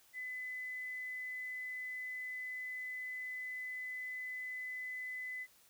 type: tone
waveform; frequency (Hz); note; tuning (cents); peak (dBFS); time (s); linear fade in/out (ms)
sine; 2011; B6; +31; -40; 0.13-5.47; 50
effects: white hiss -66 dBFS RMS until 5.69 s